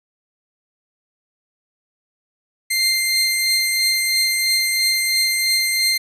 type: tone pair together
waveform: sawtooth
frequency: 2093 / 4183 Hz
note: C7 / C8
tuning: 0 / -1 cents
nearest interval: octave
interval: 1199 cents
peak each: -16 dBFS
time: 2.7-5.98 s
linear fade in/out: 10 ms
effects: resampled to 32000 Hz